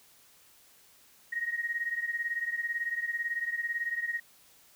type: beating tone pair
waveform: sine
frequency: 1873 / 1891 Hz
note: A#6 / A#6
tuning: +8 / +24 cents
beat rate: 18 Hz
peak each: -32 / -35 dBFS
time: 1.32-4.2 s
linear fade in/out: 10 ms
effects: white hiss -60 dBFS RMS until 4.75 s